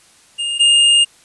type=tone pair in turn; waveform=square; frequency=2826 / 2826 Hz; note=F7 / F7; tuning=+20 / +20 cents; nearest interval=unison; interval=0 cents; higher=neither; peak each=-19 / -9 dBFS; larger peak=second; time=0.38-0.59 / 0.59-1.05 s; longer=second; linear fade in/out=20 ms; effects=white hiss -49 dBFS RMS until 1.24 s + resampled to 24000 Hz